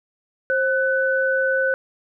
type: tone pair together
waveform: sine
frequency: 530 / 1499.1 Hz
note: C5 / F#6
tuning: +22 / +22 cents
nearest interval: octave + tritone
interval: 1800 cents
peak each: -20 dBFS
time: 0.5-1.74 s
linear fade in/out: 0 ms
effects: none